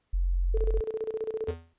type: tone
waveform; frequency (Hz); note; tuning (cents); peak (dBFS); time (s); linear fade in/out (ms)
sine; 44.49; F1; +33; -23; 0.13-0.81; 10
type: tone with tremolo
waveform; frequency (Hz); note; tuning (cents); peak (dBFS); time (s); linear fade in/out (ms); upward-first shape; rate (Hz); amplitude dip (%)
sine; 440; A4; 0; -27; 0.54-1.54; 5; square; 15; 75
type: tone with exponential decay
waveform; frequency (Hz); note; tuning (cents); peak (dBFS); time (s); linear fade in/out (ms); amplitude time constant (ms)
square; 82.9; E2; +10; -30; 1.48-1.74; 5; 55
effects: pink hiss -75 dBFS RMS until 1.78 s + resampled to 8000 Hz